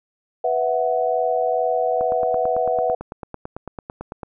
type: chord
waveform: sine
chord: B suspended fourth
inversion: none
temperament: just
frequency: 493.9 / 658.5 / 740.8 Hz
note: B4 / E5 / F#5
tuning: 0 / -2 / +2 cents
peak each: -22 dBFS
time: 0.44-2.95 s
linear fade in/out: 5 ms
type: click train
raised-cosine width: 1 ms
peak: -17 dBFS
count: 21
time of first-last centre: 2.01-4.232 s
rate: 9 Hz
effects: none